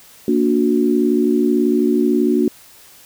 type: chord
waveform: sine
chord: Bb augmented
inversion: none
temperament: just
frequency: 233.1 / 291.4 / 364.2 Hz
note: Bb3 / D4 / F#4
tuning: 0 / -13 / -27 cents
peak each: -17 dBFS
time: 0.28-2.48 s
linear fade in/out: 2 ms
effects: white hiss -45 dBFS RMS until 3.05 s